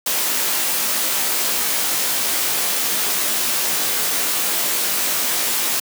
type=noise with comb filter; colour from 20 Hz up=white; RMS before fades=-20 dBFS; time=0.06-5.8 s; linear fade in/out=5 ms; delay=18 ms; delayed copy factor=-0.7; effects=high-pass 200 Hz 12 dB/octave